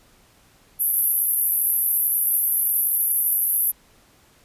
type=band-pass noise; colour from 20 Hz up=pink; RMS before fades=-21 dBFS; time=0.79-3.72 s; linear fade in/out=20 ms; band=11000 to 13000 Hz; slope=96 dB/octave; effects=pink hiss -56 dBFS RMS until 4.44 s + resampled to 32000 Hz